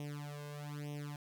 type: tone with flanger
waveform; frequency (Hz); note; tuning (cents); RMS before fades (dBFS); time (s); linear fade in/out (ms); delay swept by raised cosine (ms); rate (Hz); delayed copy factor
sawtooth; 146.4; D3; -5; -44; 0-1.16; 2; 0.33 to 1.93; 1.1; +1
effects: none